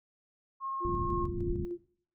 sine tone with vibrato, 1077 Hz, C6, 50 cents sharp, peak -33 dBFS, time 0.6-1.28 s, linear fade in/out 50 ms, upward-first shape triangle, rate 17 Hz, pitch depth 9 cents each way
sine tone with tremolo, 349.2 Hz, F4, in tune, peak -32 dBFS, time 0.8-1.78 s, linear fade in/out 50 ms, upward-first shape square, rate 3.3 Hz, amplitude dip 35%
pink low-pass noise, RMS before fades -35 dBFS, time 0.85-1.65 s, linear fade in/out 0 ms, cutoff 250 Hz, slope 48 dB/octave
effects noise-tail reverb RT60 0.6 s tail -19 dB re dry

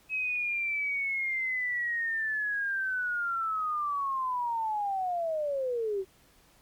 sine linear sweep, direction down, 2561 to 370 Hz, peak -28 dBFS, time 0.09-6.05 s, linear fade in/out 50 ms, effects pink hiss -62 dBFS RMS until 6.61 s + Opus 48 kbps

